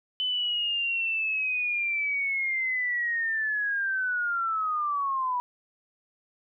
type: linear sweep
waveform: sine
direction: down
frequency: 3030 to 973 Hz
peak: -25 dBFS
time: 0.2-5.4 s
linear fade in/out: 0 ms
effects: none